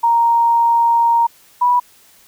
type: tone pair in turn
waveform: sine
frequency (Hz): 932.3 / 978.7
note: A#5 / B5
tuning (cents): 0 / -16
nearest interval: minor second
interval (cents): 84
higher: second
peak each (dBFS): -10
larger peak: neither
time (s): 0.03-1.27 / 1.61-1.8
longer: first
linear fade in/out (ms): 10
effects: white hiss -49 dBFS RMS until 2.27 s